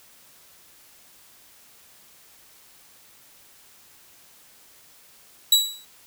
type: tone with exponential decay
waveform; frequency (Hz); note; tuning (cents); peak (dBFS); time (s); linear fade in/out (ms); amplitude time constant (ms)
sawtooth; 3905; B7; -20; -8; 5.52-5.85; 5; 71
effects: white hiss -53 dBFS RMS until 6.06 s